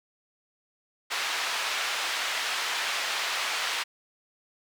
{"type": "band-pass noise", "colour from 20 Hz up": "white", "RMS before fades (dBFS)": -30, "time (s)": [1.1, 3.84], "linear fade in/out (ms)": 20, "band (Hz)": [820, 3500], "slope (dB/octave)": 12, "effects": []}